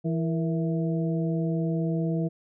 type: harmonic tone with a mistuned harmonic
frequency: 164.81 Hz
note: E3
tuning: in tune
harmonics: 1 / 2 / 3 / 4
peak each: -25 / -31 / -35 / -37 dBFS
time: 0.04-2.29 s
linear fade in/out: 20 ms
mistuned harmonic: 3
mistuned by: -78 cents
effects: none